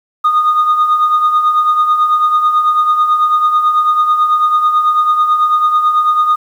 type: tone with tremolo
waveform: sine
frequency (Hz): 1231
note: D#6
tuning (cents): -19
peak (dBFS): -4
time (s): 0.24-6.36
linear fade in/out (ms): 10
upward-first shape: triangle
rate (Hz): 9.1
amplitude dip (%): 65
effects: tanh soft clip ceiling -5 dBFS + 7-bit